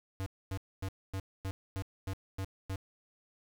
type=tone bursts; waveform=square; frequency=96.1 Hz; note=G2; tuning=34 cents flat; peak=-35 dBFS; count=9; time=0.2-2.758 s; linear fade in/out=0 ms; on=62 ms; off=250 ms; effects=none